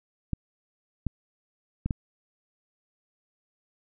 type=clicks; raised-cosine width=5 ms; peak=-15 dBFS; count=4; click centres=0.333 / 1.067 / 1.86 / 1.908 s; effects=none